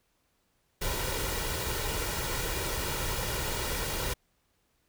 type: noise with comb filter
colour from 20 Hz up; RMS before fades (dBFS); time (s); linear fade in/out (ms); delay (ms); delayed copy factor
pink; -32; 0.81-4.14; 10; 2.1; +0.55
effects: pink hiss -73 dBFS RMS until 4.88 s